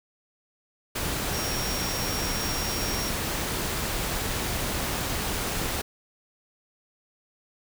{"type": "tone in noise", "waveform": "sine", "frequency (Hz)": 5588, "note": "F8", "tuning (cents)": 0, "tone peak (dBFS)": -33, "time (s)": [1.33, 3.1], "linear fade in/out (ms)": 10, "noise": "pink", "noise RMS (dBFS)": -29, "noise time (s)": [0.95, 5.82], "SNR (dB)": -7, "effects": []}